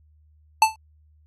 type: tone with exponential decay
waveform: square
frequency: 880 Hz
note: A5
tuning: in tune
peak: -9 dBFS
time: 0.62-0.76 s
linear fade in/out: 2 ms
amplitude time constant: 30 ms
effects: added 76 Hz sine -54 dBFS peak until 1.26 s + AAC 32 kbps

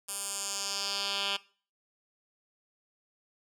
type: tone with band-pass filter sweep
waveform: 10% pulse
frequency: 198.8 Hz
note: G3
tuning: 25 cents sharp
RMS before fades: -34 dBFS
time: 0.08-1.37 s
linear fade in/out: 10 ms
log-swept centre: 9900 to 3200 Hz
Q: 2.1
effects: noise-tail reverb RT60 0.4 s tail -20 dB re dry

